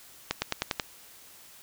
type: accelerating click train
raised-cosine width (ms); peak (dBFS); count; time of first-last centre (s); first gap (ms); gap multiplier
0.2; -9; 6; 0.31-0.798; 110; 0.94
effects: white hiss -52 dBFS RMS until 1.62 s